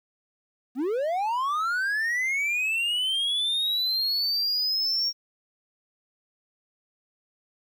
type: linear sweep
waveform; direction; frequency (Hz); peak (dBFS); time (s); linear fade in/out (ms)
triangle; up; 231.6 to 5588; -22; 0.75-5.13; 50
effects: 10-bit